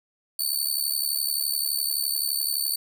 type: tone with amplitude modulation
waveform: 15% pulse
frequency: 4508 Hz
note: C#8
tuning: 28 cents sharp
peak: -14 dBFS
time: 0.39-2.76 s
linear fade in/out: 5 ms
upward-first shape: sine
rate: 71.7 Hz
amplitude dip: 80%
effects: none